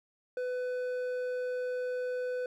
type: tone with hard clipping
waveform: sine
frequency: 500 Hz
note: B4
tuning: 21 cents sharp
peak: -33 dBFS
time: 0.37-2.46 s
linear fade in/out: 2 ms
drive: 6 dB
effects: none